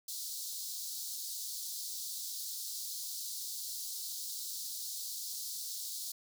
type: high-pass noise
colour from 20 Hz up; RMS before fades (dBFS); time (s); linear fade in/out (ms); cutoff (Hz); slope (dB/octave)
pink; -41; 0.08-6.12; 5; 4000; 48
effects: none